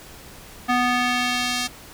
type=tone with band-pass filter sweep; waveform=square; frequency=246.9 Hz; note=B3; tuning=in tune; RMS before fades=-22 dBFS; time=0.68-1.68 s; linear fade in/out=20 ms; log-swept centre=1300 to 5000 Hz; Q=0.86; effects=pink hiss -43 dBFS RMS until 1.93 s